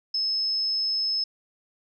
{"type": "tone", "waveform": "sine", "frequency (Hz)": 5200, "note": "E8", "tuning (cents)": -24, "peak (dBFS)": -23, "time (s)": [0.14, 1.24], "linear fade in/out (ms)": 5, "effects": []}